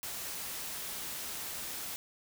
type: noise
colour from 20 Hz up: white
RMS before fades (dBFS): -40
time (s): 0.03-1.96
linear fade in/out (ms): 0
effects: none